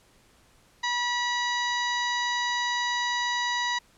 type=harmonic tone with a mistuned harmonic; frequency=969 Hz; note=B5; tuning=33 cents flat; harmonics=1 / 2 / 3 / 4 / 5 / 6 / 7; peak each=-29 / -29 / -40 / -32 / -39 / -40 / -45 dBFS; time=0.83-3.79 s; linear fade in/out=10 ms; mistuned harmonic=6; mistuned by=+47 cents; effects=pink hiss -60 dBFS RMS until 3.97 s + low-pass 11000 Hz 12 dB/octave